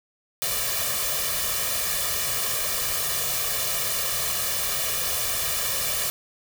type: noise with comb filter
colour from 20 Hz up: white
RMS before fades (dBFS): -26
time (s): 0.42-6.1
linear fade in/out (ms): 0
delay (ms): 1.7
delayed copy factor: +0.8
effects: none